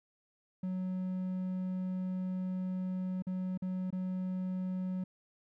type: tone with dropouts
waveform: triangle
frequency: 185 Hz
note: F#3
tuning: in tune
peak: -31 dBFS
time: 0.63-5.04 s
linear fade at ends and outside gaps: 5 ms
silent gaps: 3.223-3.268 / 3.576-3.621 / 3.905-3.926 s
effects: none